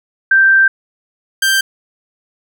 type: tone pair in turn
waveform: sine / sawtooth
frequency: 1568 / 1573.9 Hz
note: G6 / G6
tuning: 0 / +7 cents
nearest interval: unison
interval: 7 cents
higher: second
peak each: -6 / -7 dBFS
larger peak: first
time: 0.31-0.68 / 1.42-1.61 s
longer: first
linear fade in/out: 5 ms
effects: none